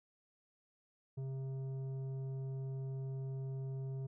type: tone with tanh clipping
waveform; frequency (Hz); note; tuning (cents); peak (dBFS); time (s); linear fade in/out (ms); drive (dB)
sine; 133.7; C3; +38; -40; 1.17-4.07; 10; 9
effects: none